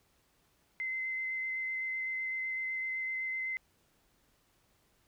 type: tone with vibrato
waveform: sine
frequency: 2062 Hz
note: C7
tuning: 26 cents flat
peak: -33 dBFS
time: 0.8-3.57 s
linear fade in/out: 0 ms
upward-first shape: square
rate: 7.9 Hz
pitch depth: 8 cents each way
effects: pink hiss -71 dBFS RMS until 5.07 s